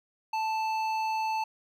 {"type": "tone with hard clipping", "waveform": "triangle", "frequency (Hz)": 880, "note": "A5", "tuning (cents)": 0, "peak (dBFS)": -29, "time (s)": [0.33, 1.44], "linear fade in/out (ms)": 5, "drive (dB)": 14, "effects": []}